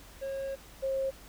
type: tone pair in turn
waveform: triangle / sine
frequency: 543 / 536.5 Hz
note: C#5 / C5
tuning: -36 / +43 cents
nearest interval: unison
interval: 21 cents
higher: first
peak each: -31 / -28 dBFS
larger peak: second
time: 0.21-0.56 / 0.82-1.11 s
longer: first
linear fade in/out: 20 ms
effects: added 50 Hz sine -54 dBFS peak until 1.28 s + pink hiss -53 dBFS RMS until 1.28 s